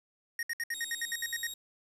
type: tone bursts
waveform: square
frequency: 1864.7 Hz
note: A#6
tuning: in tune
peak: -32 dBFS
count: 11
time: 0.39-1.469 s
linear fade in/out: 2 ms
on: 39 ms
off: 65 ms
type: tone with pitch glide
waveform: 20% pulse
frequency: 3748 to 3770 Hz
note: A#7 to A#7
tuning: +9 to +19 cents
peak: -33 dBFS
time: 0.74-1.54 s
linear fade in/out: 5 ms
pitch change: +10 cents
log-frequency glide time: 1.07-1.22 s
effects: resampled to 32000 Hz + 9-bit